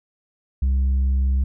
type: tone with tanh clipping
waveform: sine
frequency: 66.1 Hz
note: C2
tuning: 18 cents sharp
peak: -17 dBFS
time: 0.62-1.44 s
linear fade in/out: 5 ms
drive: 3 dB
effects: none